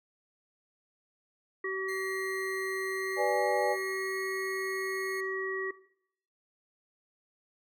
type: harmonic tone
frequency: 382 Hz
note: G4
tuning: 45 cents flat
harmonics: 1 / 3 / 5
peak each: -34 / -40 / -35 dBFS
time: 1.64-5.71 s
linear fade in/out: 5 ms
type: tone with pitch glide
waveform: sawtooth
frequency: 2093 to 2172 Hz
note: C7 to C#7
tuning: 0 to -36 cents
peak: -38 dBFS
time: 1.88-5.21 s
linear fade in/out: 10 ms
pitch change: +64 cents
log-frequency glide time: 2.95-4.2 s
type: chord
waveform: sine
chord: G# diminished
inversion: first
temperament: equal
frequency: 493.9 / 587.3 / 830.6 Hz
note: B4 / D5 / G#5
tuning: 0 / 0 / 0 cents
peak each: -30 dBFS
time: 3.16-3.77 s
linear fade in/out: 50 ms
effects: noise-tail reverb RT60 0.7 s tail -18 dB re dry

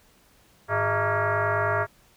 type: tone with frequency modulation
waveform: sine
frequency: 362.3 Hz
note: F#4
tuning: 36 cents flat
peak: -21 dBFS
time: 0.68-1.87 s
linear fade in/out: 50 ms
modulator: 258 Hz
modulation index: 5.3
effects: pink hiss -59 dBFS RMS until 2.16 s

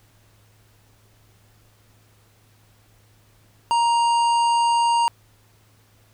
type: harmonic tone with a mistuned harmonic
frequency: 936 Hz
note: A#5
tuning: 7 cents sharp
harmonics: 1 / 3 / 5 / 7 / 9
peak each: -16 / -29 / -34 / -41 / -36 dBFS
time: 3.71-5.08 s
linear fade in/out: 0 ms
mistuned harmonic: 9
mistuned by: +20 cents
effects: added 106 Hz sine -56 dBFS peak until 6.13 s + pink hiss -59 dBFS RMS until 6.13 s

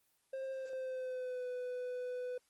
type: tone with pitch glide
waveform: triangle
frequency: 531 to 498.3 Hz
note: C5 to B4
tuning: +25 to +15 cents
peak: -36 dBFS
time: 0.33-2.38 s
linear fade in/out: 5 ms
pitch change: -110 cents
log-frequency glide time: 0.5-1.47 s
effects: white hiss -75 dBFS RMS until 2.49 s + Opus 24 kbps

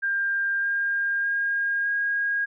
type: tone with pitch steps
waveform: sine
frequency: 1597 / 1609 / 1621.2 / 1633.4 Hz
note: G6 / G6 / G#6 / G#6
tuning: +32 / +45 / -42 / -29 cents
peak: -22 dBFS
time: 0.02-2.46 s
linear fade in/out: 20 ms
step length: 610 ms
effects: none

